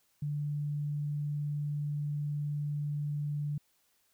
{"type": "tone", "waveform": "sine", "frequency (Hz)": 146.83, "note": "D3", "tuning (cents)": 0, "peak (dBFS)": -31, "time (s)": [0.22, 3.58], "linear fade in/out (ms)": 5, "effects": ["white hiss -72 dBFS RMS until 4.13 s"]}